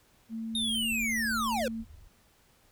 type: tone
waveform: sine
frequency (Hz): 225.1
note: A3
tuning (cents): +40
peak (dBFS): -33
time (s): 0.29-1.85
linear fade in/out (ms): 50
type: low-pass noise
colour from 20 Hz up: pink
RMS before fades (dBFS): -49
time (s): 0.53-2.08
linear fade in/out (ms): 5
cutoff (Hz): 100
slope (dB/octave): 48
type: linear sweep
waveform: square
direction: down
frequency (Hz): 3729 to 467.7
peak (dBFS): -29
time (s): 0.55-1.68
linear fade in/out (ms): 2
effects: pink hiss -64 dBFS RMS until 2.71 s